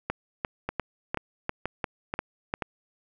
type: two click trains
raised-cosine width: 0.5 ms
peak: -14 / -12 dBFS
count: 5 / 8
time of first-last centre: 0.69-2.622 / 0.1-2.539 s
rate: 2.07 / 2.87 Hz
effects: none